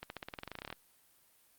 accelerating click train, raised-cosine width 0.3 ms, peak -25 dBFS, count 17, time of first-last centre 0.03-0.727 s, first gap 71 ms, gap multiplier 0.93, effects white hiss -67 dBFS RMS until 1.58 s + Opus 32 kbps

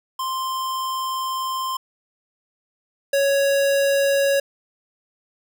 square tone pair in turn, 1046.5 / 555.6 Hz, C6 / C#5, 0 / +4 cents, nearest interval major seventh, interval 1096 cents, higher first, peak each -24 / -17 dBFS, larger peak second, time 0.19-1.77 / 3.13-4.4 s, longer first, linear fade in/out 5 ms, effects none

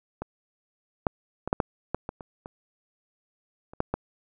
clicks, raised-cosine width 1 ms, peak -18 / -8 / -17 / -7 / -8 / -12 / -18 / -25 / -24 / -29 / -10 / -12 dBFS, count 12, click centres 0.22 / 1.068 / 1.476 / 1.529 / 1.602 / 1.946 / 2.091 / 2.208 / 2.459 / 3.735 / 3.804 / 3.94 s, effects none

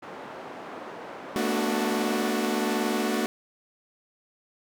white band-pass noise, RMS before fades -40 dBFS, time 0.02-2.32 s, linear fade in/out 10 ms, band 250 to 930 Hz, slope 12 dB/octave
sawtooth chord, B minor seventh, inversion third, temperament equal with one note detuned, 220 / 241.3 / 293.7 / 370 Hz, A3 / B3 / D4 / F#4, 0 / -40 / 0 / 0 cents, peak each -25 / -27 / -27 / -26 dBFS, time 1.36-3.26 s, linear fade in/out 0 ms
effects none

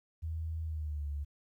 sine tone with pitch glide, 80.6 to 72.22 Hz, E2 to D2, -38 to -28 cents, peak -34 dBFS, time 0.22-1.25 s, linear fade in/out 20 ms, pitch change -190 cents, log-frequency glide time 0.63-1.06 s, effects 12-bit

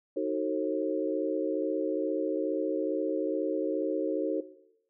sine chord, D# diminished seventh, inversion none, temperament just, 311.1 / 373.4 / 448 / 537.6 Hz, D#4 / F#4 / A4 / C5, 0 / +16 / +31 / +47 cents, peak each -33 dBFS, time 0.16-4.41 s, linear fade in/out 10 ms, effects noise-tail reverb RT60 0.8 s tail -17 dB re dry

